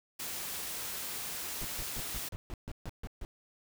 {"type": "noise", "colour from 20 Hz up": "white", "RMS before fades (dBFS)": -39, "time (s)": [0.19, 2.29], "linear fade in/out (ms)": 10}
{"type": "noise bursts", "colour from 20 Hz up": "brown", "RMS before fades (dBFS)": -39, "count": 10, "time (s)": [1.61, 3.25], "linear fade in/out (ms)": 0, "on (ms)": 38, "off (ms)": 140}
{"effects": []}